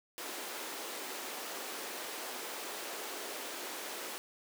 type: high-pass noise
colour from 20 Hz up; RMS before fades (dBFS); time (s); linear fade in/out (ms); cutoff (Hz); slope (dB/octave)
pink; -42; 0.18-4.18; 0; 320; 24
effects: none